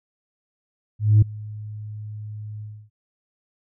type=tone with ADSR envelope; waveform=sine; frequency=106.2 Hz; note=G#2; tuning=39 cents sharp; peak=-7 dBFS; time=0.99-2.9 s; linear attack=230 ms; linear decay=6 ms; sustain=-24 dB; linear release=290 ms; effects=tanh soft clip ceiling -8 dBFS